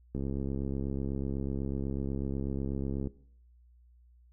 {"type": "click train", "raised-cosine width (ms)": 3, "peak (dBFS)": -22, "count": 200, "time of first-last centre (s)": [0.15, 3.072], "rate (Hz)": 68.1, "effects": ["noise-tail reverb RT60 0.6 s tail -19 dB re dry", "added 60 Hz sine -57 dBFS peak until 4.32 s"]}